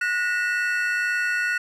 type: tone cluster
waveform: triangle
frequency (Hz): 1459 / 1842 / 1944 / 2656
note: F#6 / A#6 / B6 / E7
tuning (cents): -25 / -21 / -28 / +12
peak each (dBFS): -21 / -28 / -30 / -30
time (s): 0.01-1.58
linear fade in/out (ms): 5
effects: none